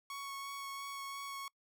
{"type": "tone with vibrato", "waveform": "sawtooth", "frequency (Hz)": 1108.7, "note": "C#6", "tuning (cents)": 0, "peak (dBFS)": -38, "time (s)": [0.1, 1.48], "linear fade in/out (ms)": 2, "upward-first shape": "sine", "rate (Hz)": 2.9, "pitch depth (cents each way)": 11, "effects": ["noise-tail reverb RT60 0.1 s tail -26 dB re dry"]}